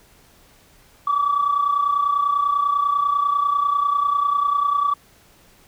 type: tone pair together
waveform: sine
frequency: 1144.6 / 1174.7 Hz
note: D6 / D6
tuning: -45 / 0 cents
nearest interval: unison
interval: 45 cents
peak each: -17 / -22 dBFS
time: 1.07-4.94 s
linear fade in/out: 5 ms
effects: tanh soft clip ceiling -11 dBFS + pink hiss -53 dBFS RMS until 5.67 s